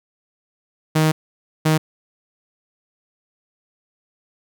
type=tone bursts at uneven times; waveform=sawtooth; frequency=156.6 Hz; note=D#3; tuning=11 cents sharp; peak=-10 dBFS; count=2; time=0.95-1.12 / 1.65-1.78 s; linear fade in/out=10 ms; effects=none